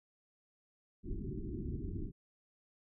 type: low-pass noise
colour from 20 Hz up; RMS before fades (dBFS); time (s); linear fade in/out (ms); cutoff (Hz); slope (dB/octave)
pink; -40; 1.03-2.12; 50; 390; 96
effects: none